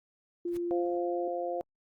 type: tone with pitch glide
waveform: sine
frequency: 346.6 to 349 Hz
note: F4 to F4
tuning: -13 to -1 cents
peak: -30 dBFS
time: 0.45-1.28 s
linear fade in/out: 5 ms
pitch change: +12 cents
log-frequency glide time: 0.83-0.89 s
type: noise with exponential growth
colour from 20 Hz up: pink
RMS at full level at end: -43 dBFS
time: 0.47-0.57 s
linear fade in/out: 2 ms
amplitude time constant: 20 ms
type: harmonic tone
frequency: 174.61 Hz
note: F3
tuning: in tune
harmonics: 2 / 3 / 4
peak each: -37 / -34 / -35 dBFS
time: 0.71-1.61 s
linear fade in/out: 0 ms
effects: Opus 32 kbps